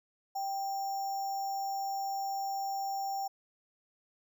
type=tone with sample-and-hold; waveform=sine; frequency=784 Hz; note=G5; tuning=in tune; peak=-32 dBFS; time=0.35-3.28 s; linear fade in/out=10 ms; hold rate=6300 Hz; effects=none